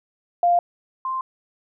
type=tone pair in turn; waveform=sine; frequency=698.5 / 1046.6 Hz; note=F5 / C6; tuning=0 / 0 cents; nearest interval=perfect fifth; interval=700 cents; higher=second; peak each=-14 / -23 dBFS; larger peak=first; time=0.43-0.59 / 1.05-1.21 s; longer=neither; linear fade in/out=2 ms; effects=none